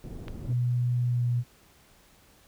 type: low-pass noise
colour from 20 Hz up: pink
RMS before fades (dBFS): -39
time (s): 0.04-0.53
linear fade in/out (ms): 0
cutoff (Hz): 310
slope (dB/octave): 12
type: click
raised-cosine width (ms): 0.3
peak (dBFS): -25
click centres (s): 0.282
type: tone with pitch glide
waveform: sine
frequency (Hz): 122.5 to 121.23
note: B2 to B2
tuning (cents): -14 to -32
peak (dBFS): -23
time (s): 0.46-1.44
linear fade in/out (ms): 50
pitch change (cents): -18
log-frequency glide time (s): 1.06-1.23
effects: pink hiss -59 dBFS RMS until 2.47 s